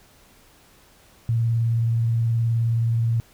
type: tone with vibrato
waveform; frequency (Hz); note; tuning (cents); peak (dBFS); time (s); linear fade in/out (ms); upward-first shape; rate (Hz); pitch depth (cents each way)
sine; 115.4; A#2; -17; -18; 1.29-3.2; 0; square; 19; 20
effects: pink hiss -54 dBFS RMS until 3.33 s